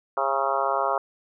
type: harmonic tone with a mistuned harmonic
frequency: 136.4 Hz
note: C#3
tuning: 28 cents flat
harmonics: 3 / 4 / 5 / 6 / 7 / 8 / 9 / 10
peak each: -33 / -29 / -28 / -30 / -29 / -29 / -30 / -33 dBFS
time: 0.17-0.98 s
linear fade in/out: 2 ms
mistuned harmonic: 9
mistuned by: +35 cents
effects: none